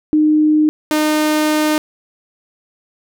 sine / sawtooth tone pair in turn, 305.8 / 305.8 Hz, D#4 / D#4, -30 / -30 cents, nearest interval unison, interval 0 cents, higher neither, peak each -9 dBFS, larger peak neither, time 0.13-0.69 / 0.91-1.78 s, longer second, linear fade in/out 0 ms, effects none

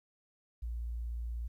sine tone, 58.3 Hz, A#1, 1 cent sharp, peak -35 dBFS, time 0.62-1.48 s, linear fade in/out 10 ms, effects 12-bit

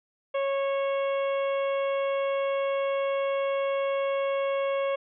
harmonic tone, 550 Hz, C#5, 14 cents flat, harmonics 1 / 2 / 3 / 4 / 5 / 6, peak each -25 / -34 / -44 / -40 / -43 / -46 dBFS, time 0.34-4.96 s, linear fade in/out 10 ms, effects none

